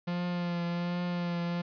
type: tone with vibrato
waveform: 45% pulse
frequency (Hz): 174.3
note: F3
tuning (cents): -3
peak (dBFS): -30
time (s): 0.07-1.62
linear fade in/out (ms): 10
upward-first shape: triangle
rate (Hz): 1.3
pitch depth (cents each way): 26
effects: resampled to 11025 Hz + 12-bit